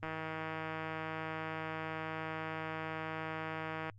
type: click train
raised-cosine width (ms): 0.5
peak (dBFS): -25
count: 616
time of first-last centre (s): 0.03-3.898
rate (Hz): 159
effects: added 102 Hz sine -54 dBFS peak until 3.98 s + Opus 32 kbps